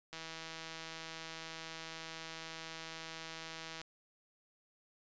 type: click train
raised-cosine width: 0.2 ms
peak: -28 dBFS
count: 598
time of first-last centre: 0.13-3.815 s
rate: 162 Hz
effects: resampled to 16000 Hz